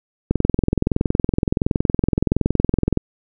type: click train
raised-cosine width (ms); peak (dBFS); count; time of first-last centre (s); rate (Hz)
3; -3; 58; 0.31-2.974; 21.4
effects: none